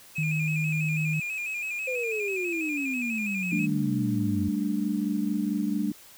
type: tone with vibrato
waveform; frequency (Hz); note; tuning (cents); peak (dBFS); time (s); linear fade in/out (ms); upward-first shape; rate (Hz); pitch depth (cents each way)
triangle; 2489; D#7; 0; -28; 0.15-3.67; 20; square; 6.1; 52
type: tone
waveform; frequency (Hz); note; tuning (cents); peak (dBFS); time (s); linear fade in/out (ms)
sine; 155.7; D#3; +2; -25; 0.18-1.2; 5
type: exponential sweep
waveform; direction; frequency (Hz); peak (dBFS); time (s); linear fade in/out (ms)
sine; down; 523.3 to 91.8; -29; 1.87-4.49; 10
type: chord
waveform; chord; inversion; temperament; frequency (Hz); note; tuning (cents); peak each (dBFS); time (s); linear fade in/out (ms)
sine; G suspended second; none; just; 196 / 220.5 / 294; G3 / A3 / D4; 0 / +4 / +2; -29; 3.52-5.92; 5
effects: white hiss -51 dBFS RMS until 6.17 s